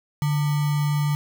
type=tone with sample-and-hold; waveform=sine; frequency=146.83 Hz; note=D3; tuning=in tune; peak=-19 dBFS; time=0.22-1.15 s; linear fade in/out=0 ms; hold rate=1050 Hz; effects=none